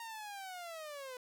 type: linear sweep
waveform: sawtooth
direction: down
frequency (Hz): 932.3 to 493.9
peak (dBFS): -40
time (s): 0-1.17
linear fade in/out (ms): 2
effects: none